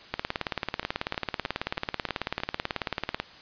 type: two click trains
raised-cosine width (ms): 0.3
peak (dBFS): -11 / -19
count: 57 / 6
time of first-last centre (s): 0.14-3.2 / 0.83-2.402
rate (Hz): 18.3 / 3.18
effects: white hiss -49 dBFS RMS until 3.41 s + resampled to 11025 Hz